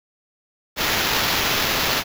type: noise with sample-and-hold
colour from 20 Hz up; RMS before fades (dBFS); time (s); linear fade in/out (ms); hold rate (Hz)
white; -21; 0.76-2.04; 50; 8820
effects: none